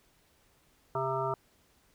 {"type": "harmonic tone", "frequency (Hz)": 132.7, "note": "C3", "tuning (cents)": 25, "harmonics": [1, 3, 5, 7, 9, 10], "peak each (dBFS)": [-38, -35, -35, -35, -37, -39], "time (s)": [0.95, 1.34], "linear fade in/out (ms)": 2, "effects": ["pink hiss -67 dBFS RMS until 1.94 s"]}